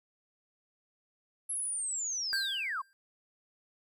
sine linear sweep, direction down, 11175 to 987.8 Hz, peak -32 dBFS, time 1.49-2.82 s, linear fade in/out 10 ms
square tone with exponential decay, 1586 Hz, G6, 20 cents sharp, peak -29 dBFS, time 2.33-2.93 s, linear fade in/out 0 ms, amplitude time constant 130 ms
effects none

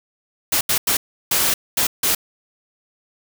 white noise bursts at uneven times, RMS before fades -18 dBFS, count 6, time 0.52-0.61 / 0.69-0.78 / 0.87-0.97 / 1.31-1.54 / 1.77-1.87 / 2.03-2.15 s, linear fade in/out 5 ms, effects none

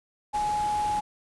sine tone in noise, 839 Hz, G#5, 17 cents sharp, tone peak -24 dBFS, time 0.33-1.01 s, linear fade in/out 20 ms, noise pink, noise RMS -39 dBFS, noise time 0.33-1.01 s, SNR +12 dB, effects resampled to 24000 Hz

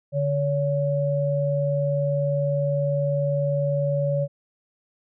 sine tone pair together, 145.05 / 565 Hz, D3 / C#5, -21 / +33 cents, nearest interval 2 octaves, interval 2354 cents, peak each -23 dBFS, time 0.12-4.28 s, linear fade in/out 50 ms, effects none

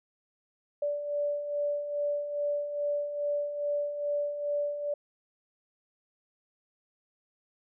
sine beating tone pair, 580 / 582.4 Hz, D5 / D5, -22 / -15 cents, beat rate 2.4 Hz, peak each -37 / -29 dBFS, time 0.82-4.94 s, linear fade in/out 5 ms, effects none

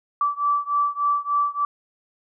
sine beating tone pair, 1158 / 1161.4 Hz, D6 / D6, -25 / -20 cents, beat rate 3.4 Hz, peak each -22 / -23 dBFS, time 0.21-1.65 s, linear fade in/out 2 ms, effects none

